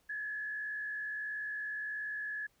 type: tone with frequency modulation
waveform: sine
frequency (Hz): 1700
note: G#6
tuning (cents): +40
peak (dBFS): -36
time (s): 0.09-2.47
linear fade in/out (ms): 10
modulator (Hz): 58.5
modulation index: 0.62
effects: pink hiss -72 dBFS RMS until 2.6 s